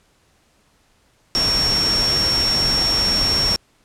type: tone in noise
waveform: sine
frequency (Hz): 5500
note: F8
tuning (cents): -27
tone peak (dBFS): -16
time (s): 1.35-3.56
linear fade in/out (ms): 0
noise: pink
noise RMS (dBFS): -24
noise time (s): 1.35-3.56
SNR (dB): +5
effects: pink hiss -59 dBFS RMS until 3.84 s + low-pass 10000 Hz 12 dB/octave